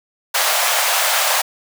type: high-pass noise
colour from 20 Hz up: pink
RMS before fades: -17 dBFS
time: 0.34-1.42 s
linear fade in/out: 10 ms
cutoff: 580 Hz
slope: 48 dB/octave
effects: none